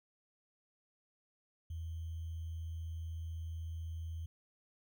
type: tone with sample-and-hold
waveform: sine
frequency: 82 Hz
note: E2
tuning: 9 cents flat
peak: -39 dBFS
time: 1.7-4.26 s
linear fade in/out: 5 ms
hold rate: 3150 Hz
effects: none